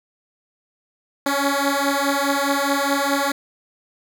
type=beating tone pair; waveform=10% pulse; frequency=277.4 / 282.2 Hz; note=C#4 / C#4; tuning=+1 / +31 cents; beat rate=4.8 Hz; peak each=-13 dBFS; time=1.26-3.32 s; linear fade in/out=5 ms; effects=none